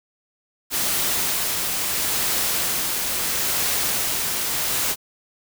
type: noise with tremolo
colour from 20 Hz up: white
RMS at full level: -22 dBFS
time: 0.7-4.96 s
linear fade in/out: 50 ms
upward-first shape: sine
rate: 0.75 Hz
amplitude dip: 25%
effects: none